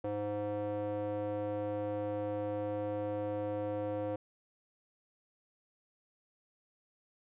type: tone with band-pass filter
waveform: square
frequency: 103.83 Hz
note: G#2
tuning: in tune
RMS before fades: -36 dBFS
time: 0.04-4.16 s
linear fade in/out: 5 ms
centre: 500 Hz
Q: 2.6
effects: resampled to 8000 Hz